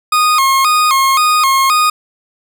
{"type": "tone with vibrato", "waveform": "40% pulse", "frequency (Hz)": 1154, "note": "D6", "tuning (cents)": -31, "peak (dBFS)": -8, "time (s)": [0.12, 1.9], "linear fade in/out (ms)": 5, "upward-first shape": "square", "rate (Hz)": 1.9, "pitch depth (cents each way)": 120, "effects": []}